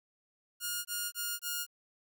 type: tone bursts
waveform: 5% pulse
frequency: 1425 Hz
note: F6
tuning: 34 cents sharp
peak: -22 dBFS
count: 4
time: 0.6-1.666 s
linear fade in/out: 50 ms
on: 250 ms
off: 22 ms
effects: none